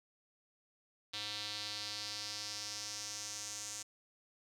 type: tone with band-pass filter sweep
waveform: square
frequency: 104.7 Hz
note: G#2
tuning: 15 cents sharp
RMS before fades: -43 dBFS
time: 1.13-3.83 s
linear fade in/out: 10 ms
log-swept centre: 3900 to 6800 Hz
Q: 3.2
effects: none